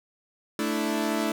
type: chord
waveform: sawtooth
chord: A suspended fourth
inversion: none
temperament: equal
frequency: 220 / 293.7 / 329.6 Hz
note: A3 / D4 / E4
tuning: 0 / 0 / 0 cents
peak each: -25 / -26 / -26 dBFS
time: 0.59-1.32 s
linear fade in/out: 2 ms
effects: none